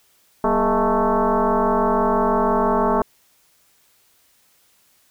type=tone with frequency modulation; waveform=sine; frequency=240 Hz; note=B3; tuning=49 cents flat; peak=-15 dBFS; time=0.44-3.02 s; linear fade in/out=2 ms; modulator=217 Hz; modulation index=4.4; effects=white hiss -59 dBFS RMS until 5.1 s